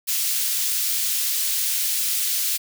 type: high-pass noise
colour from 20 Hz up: white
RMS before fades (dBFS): -23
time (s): 0.07-2.58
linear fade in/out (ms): 20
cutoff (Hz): 3000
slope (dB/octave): 12
effects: none